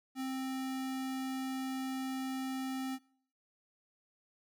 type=tone; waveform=square; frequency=263 Hz; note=C4; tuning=9 cents sharp; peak=-36 dBFS; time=0.15-2.99 s; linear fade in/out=50 ms; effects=noise-tail reverb RT60 0.6 s tail -24 dB re dry